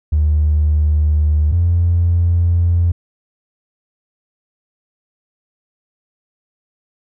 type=tone pair in turn; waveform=triangle; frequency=75.8 / 86.05 Hz; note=D#2 / F2; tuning=-45 / -25 cents; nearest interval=major second; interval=220 cents; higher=second; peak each=-7 dBFS; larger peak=neither; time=0.12-1.52 / 1.52-2.92 s; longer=neither; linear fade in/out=10 ms; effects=tanh soft clip ceiling -8 dBFS